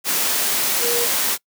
sine tone in noise, 475.3 Hz, A#4, 34 cents sharp, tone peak -22 dBFS, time 0.8-1.08 s, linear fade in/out 50 ms, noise white, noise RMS -20 dBFS, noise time 0.04-1.38 s, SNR -5 dB, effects noise-tail reverb RT60 0.1 s tail -24 dB re dry + high-pass 200 Hz 12 dB/octave

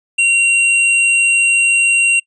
square tone, 2753 Hz, F7, 25 cents flat, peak -10 dBFS, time 0.18-2.2 s, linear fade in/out 10 ms, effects noise-tail reverb RT60 0.1 s tail -25 dB re dry + resampled to 24000 Hz

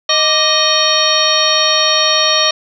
harmonic tone with a mistuned harmonic, 622.3 Hz, D#5, in tune, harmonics 1 / 2 / 3 / 4 / 5 / 6 / 7 / 9, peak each -18 / -18 / -21 / -22 / -18 / -17 / -17 / -18 dBFS, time 0.09-2.51 s, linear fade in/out 5 ms, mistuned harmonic 2, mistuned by -95 cents, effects none

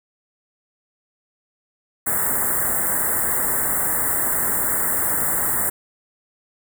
white band-stop noise, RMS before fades -21 dBFS, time 2.06-5.7 s, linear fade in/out 10 ms, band 2000 to 7500 Hz, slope 96 dB/octave, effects none

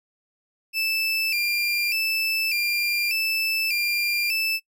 30% pulse tone with vibrato, 2510 Hz, D#7, 15 cents sharp, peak -19 dBFS, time 0.73-4.6 s, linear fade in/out 50 ms, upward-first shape square, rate 0.84 Hz, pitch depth 85 cents each way, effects noise-tail reverb RT60 0.1 s tail -22 dB re dry

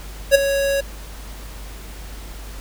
square tone with ADSR envelope, 554.4 Hz, C#5, in tune, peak -6 dBFS, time 0.31-0.81 s, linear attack 39 ms, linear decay 12 ms, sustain -12 dB, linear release 10 ms, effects added 50 Hz sine -33 dBFS peak until 2.6 s + pink hiss -40 dBFS RMS until 2.6 s

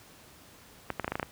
clicks, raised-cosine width 0.5 ms, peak -15 dBFS, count 8, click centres 0.903 / 0.997 / 1.045 / 1.079 / 1.12 / 1.155 / 1.197 / 1.229 s, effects pink hiss -54 dBFS RMS until 1.31 s + high-pass 60 Hz 12 dB/octave

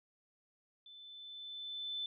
sine tone with level ramp, 3520 Hz, A7, in tune, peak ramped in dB -53 to -36 dBFS, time 0.86-2.06 s, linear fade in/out 2 ms, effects none

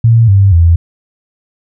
sine tone with pitch steps, 115 / 98.39 / 84.18 Hz, A#2 / G2 / E2, -23 / +7 / +37 cents, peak -3 dBFS, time 0.04-0.76 s, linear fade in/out 5 ms, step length 240 ms, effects none

